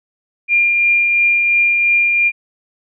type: tone with tremolo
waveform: sine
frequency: 2400 Hz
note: D7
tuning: 37 cents sharp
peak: -9 dBFS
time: 0.48-2.32 s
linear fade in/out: 50 ms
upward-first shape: triangle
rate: 2.9 Hz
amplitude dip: 30%
effects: none